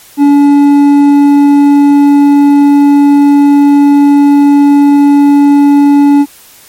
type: tone with hard clipping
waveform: triangle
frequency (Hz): 285.7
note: D4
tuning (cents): -48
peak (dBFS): -3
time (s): 0.17-6.26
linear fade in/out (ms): 50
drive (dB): 9
effects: white hiss -37 dBFS RMS until 6.68 s + MP3 64 kbps